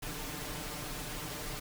pink noise with comb filter, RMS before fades -40 dBFS, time 0.02-1.6 s, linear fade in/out 10 ms, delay 6.7 ms, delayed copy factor +0.7, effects none

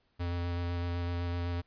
square tone with vibrato, 87 Hz, F2, 6 cents flat, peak -32 dBFS, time 0.19-1.62 s, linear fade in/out 20 ms, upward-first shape square, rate 7.9 Hz, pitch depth 11 cents each way, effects pink hiss -73 dBFS RMS until 1.66 s + resampled to 11025 Hz

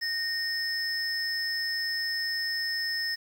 triangle tone pair together, 1845 / 5218 Hz, A#6 / E8, -18 / -18 cents, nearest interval octave + tritone, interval 1800 cents, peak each -28 dBFS, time 0.01-3.16 s, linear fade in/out 20 ms, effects tanh soft clip ceiling -23 dBFS + 9-bit

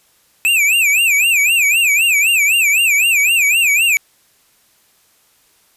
square tone with vibrato, 2515 Hz, D#7, 18 cents sharp, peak -11 dBFS, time 0.45-3.97 s, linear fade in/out 0 ms, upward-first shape sine, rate 3.9 Hz, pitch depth 190 cents each way, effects white hiss -55 dBFS RMS until 5.76 s + resampled to 32000 Hz

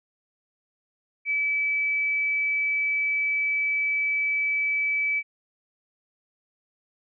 sine tone, 2300 Hz, D7, 37 cents flat, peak -22 dBFS, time 1.25-5.23 s, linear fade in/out 50 ms, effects none

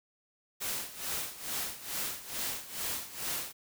white noise with tremolo, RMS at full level -34 dBFS, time 0.6-3.53 s, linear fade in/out 20 ms, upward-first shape sine, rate 2.3 Hz, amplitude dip 80%, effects none

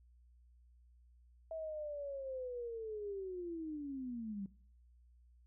sine linear sweep, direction down, 651 to 190.6 Hz, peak -40 dBFS, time 1.51-4.46 s, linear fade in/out 2 ms, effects noise-tail reverb RT60 0.5 s tail -19 dB re dry + added 60 Hz sine -62 dBFS peak until 5.46 s

